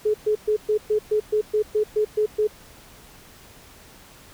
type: tone bursts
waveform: sine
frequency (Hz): 425.8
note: G#4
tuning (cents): +43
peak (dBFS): -17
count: 12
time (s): 0.05-2.474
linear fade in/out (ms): 10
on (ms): 92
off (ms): 120
effects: pink hiss -48 dBFS RMS until 4.33 s